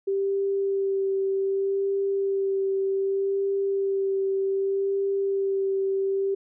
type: tone with vibrato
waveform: sine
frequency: 391.1 Hz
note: G4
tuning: 4 cents flat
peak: -22 dBFS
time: 0.07-6.35 s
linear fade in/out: 10 ms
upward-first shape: sine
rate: 0.65 Hz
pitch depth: 14 cents each way
effects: none